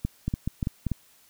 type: two click trains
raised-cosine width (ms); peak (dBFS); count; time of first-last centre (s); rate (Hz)
5; -14 / -14; 4 / 4; 0.05-0.917 / 0.28-0.867; 3.46 / 5.11
effects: white hiss -59 dBFS RMS until 1.29 s